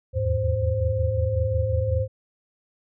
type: tone cluster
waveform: sine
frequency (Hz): 77.5 / 83 / 104.7 / 523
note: D#2 / E2 / G#2 / C5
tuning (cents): -6 / +12 / +15 / -1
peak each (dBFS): -28 / -27 / -24 / -26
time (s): 0.13-2.08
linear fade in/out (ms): 50
effects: none